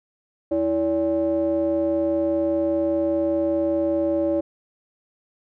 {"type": "ring-modulated tone", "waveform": "triangle", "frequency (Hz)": 122.5, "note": "B2", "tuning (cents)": -14, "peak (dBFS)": -14, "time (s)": [0.51, 4.41], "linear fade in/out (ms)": 10, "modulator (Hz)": 450, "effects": []}